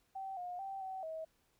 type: tone with pitch steps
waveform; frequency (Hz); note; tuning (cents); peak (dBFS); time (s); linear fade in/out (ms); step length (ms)
sine; 772 / 715 / 778 / 760 / 640; G5 / F5 / G5 / F#5 / D#5; -27 / +41 / -13 / +46 / +49; -40; 0.15-1.25; 10; 220
effects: pink hiss -75 dBFS RMS until 1.59 s